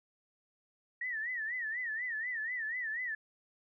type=tone with vibrato; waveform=sine; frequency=1867 Hz; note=A#6; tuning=2 cents sharp; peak=-34 dBFS; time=1.01-3.15 s; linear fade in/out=5 ms; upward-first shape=sine; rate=4.1 Hz; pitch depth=140 cents each way; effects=none